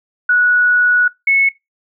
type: tone pair in turn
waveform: sine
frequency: 1467 / 2198 Hz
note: F#6 / C#7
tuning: -15 / -15 cents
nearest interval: perfect fifth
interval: 700 cents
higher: second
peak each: -9 dBFS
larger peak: neither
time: 0.29-1.08 / 1.27-1.49 s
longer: first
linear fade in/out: 5 ms
effects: noise-tail reverb RT60 0.2 s tail -21 dB re dry